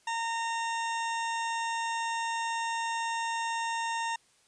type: harmonic tone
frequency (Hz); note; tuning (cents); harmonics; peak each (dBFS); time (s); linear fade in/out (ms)
918; A#5; -27; 1 / 2 / 3 / 4 / 6 / 7 / 8 / 9; -31 / -37 / -41 / -43 / -47 / -48 / -49 / -50; 0.07-4.16; 5
effects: white hiss -65 dBFS RMS until 4.47 s + resampled to 22050 Hz